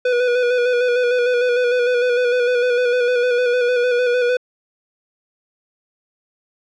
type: tone with vibrato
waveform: square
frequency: 491.3 Hz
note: B4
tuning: 9 cents flat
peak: -15 dBFS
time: 0.05-4.37 s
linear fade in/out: 5 ms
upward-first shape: square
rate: 6.6 Hz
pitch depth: 29 cents each way
effects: low-pass 3000 Hz 12 dB/octave